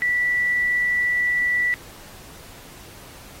sine tone, 1960 Hz, B6, 14 cents flat, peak -18 dBFS, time 0.02-1.74 s, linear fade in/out 0 ms, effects pink hiss -44 dBFS RMS until 3.4 s + AAC 48 kbps

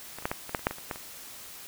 clicks, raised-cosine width 0.5 ms, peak -24 / -30 / -12 / -14 / -23 / -11 / -29 / -8 / -19 / -30 / -16 / -26 dBFS, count 12, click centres 0.186 / 0.224 / 0.255 / 0.315 / 0.494 / 0.548 / 0.593 / 0.669 / 0.71 / 0.784 / 0.912 / 0.959 s, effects white hiss -45 dBFS RMS until 1.67 s

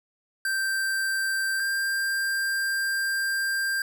square tone pair in turn, 1568 / 1587.1 Hz, G6 / G6, 0 / +21 cents, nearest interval unison, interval 21 cents, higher second, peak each -25 dBFS, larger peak neither, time 0.45-1.6 / 1.6-3.82 s, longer second, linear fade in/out 2 ms, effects none

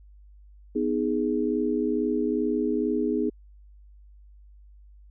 sine chord, G# minor, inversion first, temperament just, 249.2 / 311.5 / 415.3 Hz, B3 / D#4 / G#4, +16 / +2 / 0 cents, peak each -27 dBFS, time 0.75-3.3 s, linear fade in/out 10 ms, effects added 50 Hz sine -48 dBFS peak until 5.1 s

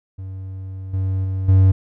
triangle tone with level steps, 95 Hz, F#2, 46 cents sharp, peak -26 / -16 / -18 / -7 dBFS, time 0.18-1.72 s, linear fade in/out 10 ms, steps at 0.93 / 1.24 / 1.48 s, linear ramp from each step 10 ms, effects none

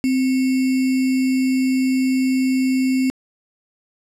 sine tone with sample-and-hold, 260.2 Hz, C4, 9 cents flat, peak -15 dBFS, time 0.04-3.1 s, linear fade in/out 0 ms, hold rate 2450 Hz, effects low-pass 11000 Hz 12 dB/octave

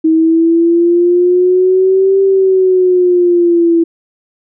sine exponential two-way sweep, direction up then down, 318.2 to 390 to 332.2 Hz, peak -6 dBFS, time 0.04-3.84 s, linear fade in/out 10 ms, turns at 2.21 s, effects none

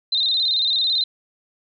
sine tone with vibrato, 3874 Hz, B7, 34 cents flat, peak -17 dBFS, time 0.12-1.04 s, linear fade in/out 5 ms, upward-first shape square, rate 18 Hz, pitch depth 79 cents each way, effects none

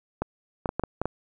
clicks, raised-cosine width 1 ms, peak -12 dBFS, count 7, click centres 0.22 / 0.658 / 0.691 / 0.796 / 0.837 / 1.016 / 1.056 s, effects none

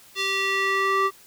square tone with band-pass filter sweep, 389.2 Hz, G4, 12 cents flat, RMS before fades -23 dBFS, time 0.15-1.11 s, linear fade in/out 50 ms, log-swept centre 3500 to 1200 Hz, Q 1.7, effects white hiss -51 dBFS RMS until 1.26 s

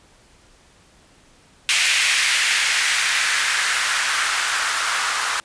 blue noise with band-pass filter sweep, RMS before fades -20 dBFS, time 1.69-5.4 s, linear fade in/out 0 ms, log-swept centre 2300 to 1200 Hz, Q 2.1, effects pink hiss -53 dBFS RMS until 5.44 s + resampled to 22050 Hz

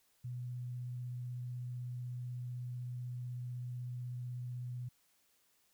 sine tone with vibrato, 123.47 Hz, B2, in tune, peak -39 dBFS, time 0.24-4.89 s, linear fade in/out 10 ms, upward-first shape sine, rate 16 Hz, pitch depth 9 cents each way, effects white hiss -73 dBFS RMS until 5.73 s

